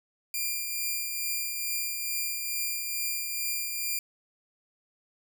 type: tone with tremolo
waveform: 5% pulse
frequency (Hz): 2391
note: D7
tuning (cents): +30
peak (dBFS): -18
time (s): 0.34-3.99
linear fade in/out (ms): 2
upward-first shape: triangle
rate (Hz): 2.3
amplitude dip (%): 40
effects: none